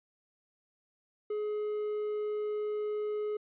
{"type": "tone with hard clipping", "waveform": "triangle", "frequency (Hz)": 421.5, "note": "G#4", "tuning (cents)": 26, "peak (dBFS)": -32, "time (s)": [1.3, 3.37], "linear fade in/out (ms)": 5, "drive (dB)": 6, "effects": ["resampled to 8000 Hz"]}